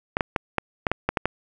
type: clicks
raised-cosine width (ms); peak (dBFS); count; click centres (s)
0.5; -6; 9; 0.169 / 0.208 / 0.362 / 0.583 / 0.868 / 0.916 / 1.09 / 1.172 / 1.256
effects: none

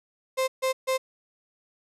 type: tone bursts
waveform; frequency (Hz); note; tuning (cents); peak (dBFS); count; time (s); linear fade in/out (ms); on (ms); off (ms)
35% pulse; 523; C5; -1; -21; 3; 0.37-0.98; 20; 110; 140
effects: resampled to 32000 Hz

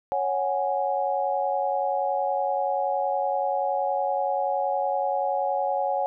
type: chord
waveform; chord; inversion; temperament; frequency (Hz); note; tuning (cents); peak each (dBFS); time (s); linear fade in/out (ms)
sine; C# suspended fourth; none; equal; 554.4 / 740 / 830.6; C#5 / F#5 / G#5; 0 / 0 / 0; -27; 0.12-6.06; 0
effects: none

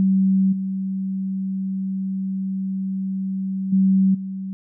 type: tone with level steps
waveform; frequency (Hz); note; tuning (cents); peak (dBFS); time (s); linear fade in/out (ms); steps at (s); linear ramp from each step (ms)
sine; 191.3; G3; -42; -14 / -22 / -13 / -26; 0-4.53; 0; 0.52 / 3.72 / 4.14; 10
effects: none

